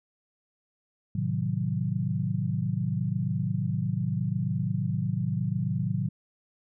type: chord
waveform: sine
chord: A diminished seventh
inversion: none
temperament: equal with one note detuned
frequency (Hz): 110 / 130.81 / 156.65 / 185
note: A2 / C3 / Eb3 / Gb3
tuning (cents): 0 / 0 / +12 / 0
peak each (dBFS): -31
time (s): 1.15-6.09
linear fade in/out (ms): 5
effects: none